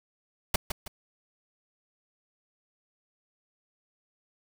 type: noise with echo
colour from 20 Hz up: pink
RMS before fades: -23 dBFS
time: 0.54-0.56 s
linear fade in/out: 5 ms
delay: 160 ms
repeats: 2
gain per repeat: -8 dB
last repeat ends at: 0.88 s
effects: none